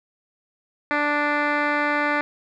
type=tone with low-pass filter; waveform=10% pulse; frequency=293.7 Hz; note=D4; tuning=in tune; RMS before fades=-22 dBFS; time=0.91-2.21 s; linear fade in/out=0 ms; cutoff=2200 Hz; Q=2.3; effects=none